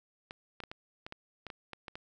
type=clicks; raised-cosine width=0.3 ms; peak=-26 dBFS; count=11; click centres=0.309 / 0.603 / 0.637 / 0.715 / 1.065 / 1.124 / 1.467 / 1.502 / 1.733 / 1.882 / 1.955 s; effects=none